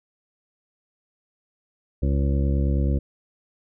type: harmonic tone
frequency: 69.3 Hz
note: C#2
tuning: in tune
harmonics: 1 / 2 / 3 / 4 / 5 / 7 / 8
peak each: -20 / -26 / -30 / -32 / -34 / -37 / -38 dBFS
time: 2.02-2.99 s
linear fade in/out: 10 ms
effects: none